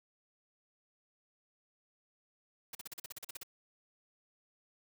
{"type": "noise bursts", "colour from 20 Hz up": "white", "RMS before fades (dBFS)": -44, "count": 12, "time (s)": [2.73, 3.433], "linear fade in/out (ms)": 5, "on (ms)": 21, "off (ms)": 41, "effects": []}